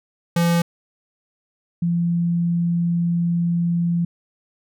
square / sine tone pair in turn, 170.5 / 171.24 Hz, F3 / F3, -41 / -34 cents, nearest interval unison, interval 7 cents, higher second, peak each -16 / -17 dBFS, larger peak first, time 0.36-0.62 / 1.82-4.05 s, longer second, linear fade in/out 5 ms, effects none

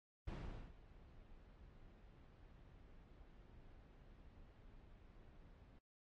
brown noise with ADSR envelope, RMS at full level -44 dBFS, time 0.27-5.79 s, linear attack 8 ms, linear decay 440 ms, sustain -18 dB, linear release 6 ms, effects low-pass 4000 Hz 12 dB/octave + AAC 32 kbps

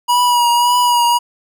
square tone with vibrato, 966 Hz, B5, 39 cents flat, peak -11 dBFS, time 0.08-1.19 s, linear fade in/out 20 ms, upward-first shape triangle, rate 1.8 Hz, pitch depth 33 cents each way, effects none

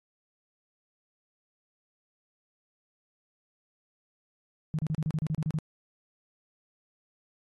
sine tone bursts, 155.56 Hz, D#3, in tune, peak -26 dBFS, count 11, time 4.74-5.587 s, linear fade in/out 0 ms, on 47 ms, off 33 ms, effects AAC 32 kbps

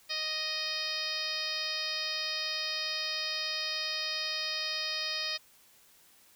harmonic tone, 622.3 Hz, D#5, in tune, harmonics 1 / 2 / 3 / 4 / 5 / 6 / 7 / 8 / 9, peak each -46 / -46 / -41 / -40 / -42 / -40 / -39 / -36 / -45 dBFS, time 0.09-5.38 s, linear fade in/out 20 ms, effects white hiss -61 dBFS RMS until 6.35 s

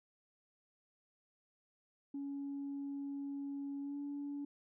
sine tone with pitch glide, 280.1 to 285.5 Hz, C#4 to D4, +18 to -49 cents, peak -38 dBFS, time 2.14-4.45 s, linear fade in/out 5 ms, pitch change +33 cents, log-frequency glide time 3.81-3.97 s, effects tanh soft clip ceiling -36 dBFS

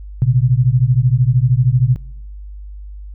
sine beating tone pair, 120.2 / 133.2 Hz, B2 / C3, -46 / +31 cents, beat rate 13 Hz, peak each -13 dBFS, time 0.22-1.96 s, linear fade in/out 0 ms, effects noise-tail reverb RT60 0.7 s tail -22 dB re dry + added 50 Hz sine -29 dBFS peak until 3.14 s

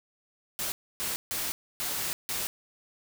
white noise bursts at uneven times, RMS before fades -32 dBFS, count 5, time 0.59-0.72 / 1-1.16 / 1.31-1.52 / 1.8-2.13 / 2.29-2.47 s, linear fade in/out 0 ms, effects none

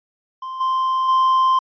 triangle tone with level steps, 1044 Hz, C6, 4 cents flat, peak -25 / -15 / -11 dBFS, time 0.42-1.59 s, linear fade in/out 5 ms, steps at 0.6 / 1.08 s, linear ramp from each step 10 ms, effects resampled to 11025 Hz

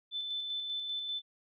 sine tone with tremolo, 3520 Hz, A7, in tune, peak -33 dBFS, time 0.11-1.22 s, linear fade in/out 50 ms, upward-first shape square, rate 5.1 Hz, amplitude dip 30%, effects none

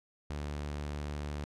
sawtooth tone, 73.42 Hz, D2, in tune, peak -32 dBFS, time 0.3-1.44 s, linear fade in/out 0 ms, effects low-pass 8000 Hz 12 dB/octave

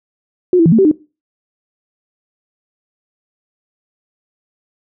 sine tone with pitch steps, 361.6 / 330.4 / 165.4 / 224.5 / 386.3 / 305.2 Hz, F#4 / E4 / E3 / A3 / G4 / D#4, -40 / +4 / +6 / +35 / -25 / -33 cents, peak -6 dBFS, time 0.53-0.914 s, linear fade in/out 2 ms, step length 64 ms, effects noise-tail reverb RT60 0.3 s tail -21 dB re dry

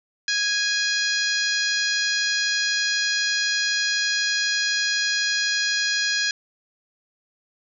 harmonic tone with a mistuned harmonic, 828 Hz, G#5, 5 cents flat, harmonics 2 / 3 / 4 / 5 / 6 / 7 / 8, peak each -24 / -31 / -31 / -27 / -28 / -32 / -34 dBFS, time 0.28-6.31 s, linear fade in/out 2 ms, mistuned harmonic 8, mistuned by +22 cents, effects none

